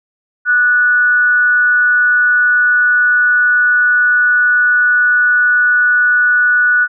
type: tone with amplitude modulation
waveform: sine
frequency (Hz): 1471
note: F#6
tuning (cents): -11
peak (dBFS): -6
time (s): 0.45-6.88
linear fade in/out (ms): 50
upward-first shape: sine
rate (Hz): 273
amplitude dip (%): 40
effects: none